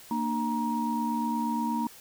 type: tone cluster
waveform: sine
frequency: 231.2 / 299.6 / 943 Hz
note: A#3 / D4 / A#5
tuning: -14 / +35 / +20 cents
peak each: -29 / -34 / -30 dBFS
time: 0.11-1.87 s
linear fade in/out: 2 ms
effects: white hiss -50 dBFS RMS until 2 s